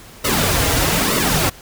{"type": "noise with flanger", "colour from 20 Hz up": "pink", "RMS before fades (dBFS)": -17, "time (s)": [0.24, 1.5], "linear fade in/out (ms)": 10, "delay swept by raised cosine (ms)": [1.2, 5.5], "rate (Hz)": 1.1, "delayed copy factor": -0.65, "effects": ["pink hiss -41 dBFS RMS until 1.61 s"]}